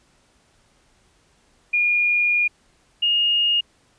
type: tone pair in turn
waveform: sine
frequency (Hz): 2428 / 2850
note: D#7 / F7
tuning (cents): -43 / +34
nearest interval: minor third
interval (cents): 277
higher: second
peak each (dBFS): -16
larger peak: neither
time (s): 1.73-2.48 / 3.02-3.61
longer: first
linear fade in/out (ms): 10
effects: pink hiss -60 dBFS RMS until 3.98 s + resampled to 22050 Hz